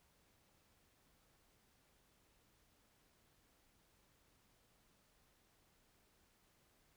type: silence
effects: pink hiss -74 dBFS RMS until 6.96 s